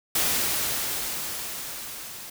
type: noise with level ramp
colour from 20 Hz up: white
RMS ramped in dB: -23 to -40 dBFS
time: 0.15-2.3 s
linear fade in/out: 5 ms
effects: none